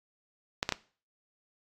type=clicks; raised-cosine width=0.2 ms; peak=-10 dBFS; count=3; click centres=0.629 / 0.691 / 0.723 s; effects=noise-tail reverb RT60 0.4 s tail -20 dB re dry + AAC 48 kbps